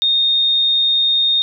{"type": "tone", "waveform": "sine", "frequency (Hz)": 3685, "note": "A#7", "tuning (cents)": -21, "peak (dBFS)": -12, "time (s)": [0.02, 1.42], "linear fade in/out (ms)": 0, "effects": []}